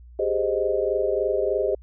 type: chord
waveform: sine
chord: Ab major seventh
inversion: third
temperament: equal with one note detuned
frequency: 392 / 415.3 / 523.3 / 620.5 Hz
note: G4 / Ab4 / C5 / Eb5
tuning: 0 / 0 / 0 / -5 cents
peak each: -26 dBFS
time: 0.19-1.75 s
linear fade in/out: 5 ms
effects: added 60 Hz sine -43 dBFS peak until 1.82 s